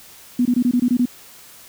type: tone bursts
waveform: sine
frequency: 245.6 Hz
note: B3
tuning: 9 cents flat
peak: -13 dBFS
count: 8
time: 0.39-1.056 s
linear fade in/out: 5 ms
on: 64 ms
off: 22 ms
effects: white hiss -44 dBFS RMS until 1.68 s